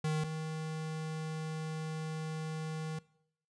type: tone pair in turn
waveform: square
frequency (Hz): 155.3 / 157.65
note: D#3 / D#3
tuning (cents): -3 / +23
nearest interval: unison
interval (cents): 26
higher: second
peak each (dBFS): -31 / -37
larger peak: first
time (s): 0.04-0.24 / 0.24-2.99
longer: second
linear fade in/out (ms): 5
effects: noise-tail reverb RT60 0.7 s tail -21 dB re dry + resampled to 22050 Hz